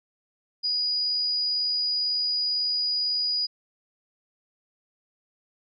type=tone; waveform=sine; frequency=4911 Hz; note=D#8; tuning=23 cents flat; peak=-23 dBFS; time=0.63-3.47 s; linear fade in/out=20 ms; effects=none